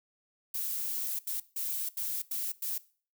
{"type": "noise bursts at uneven times", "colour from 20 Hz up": "violet", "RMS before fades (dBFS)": -34, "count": 6, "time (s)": [[0.54, 1.19], [1.27, 1.4], [1.56, 1.89], [1.97, 2.22], [2.31, 2.52], [2.62, 2.78]], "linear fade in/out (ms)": 5, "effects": ["noise-tail reverb RT60 0.4 s tail -19 dB re dry"]}